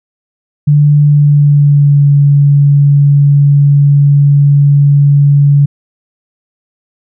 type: tone with pitch glide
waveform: sine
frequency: 146.83 to 142.73 Hz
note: D3 to D3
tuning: 0 to -49 cents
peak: -3 dBFS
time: 0.67-5.66 s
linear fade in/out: 10 ms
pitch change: -49 cents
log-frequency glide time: 1.02-2.08 s
effects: none